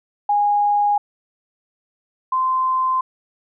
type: tone pair in turn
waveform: sine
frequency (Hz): 823 / 1036.9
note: G#5 / C6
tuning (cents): -16 / -16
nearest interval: major third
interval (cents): 400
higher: second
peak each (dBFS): -14 / -16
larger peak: first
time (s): 0.29-0.98 / 2.32-3.01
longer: neither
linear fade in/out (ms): 5
effects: none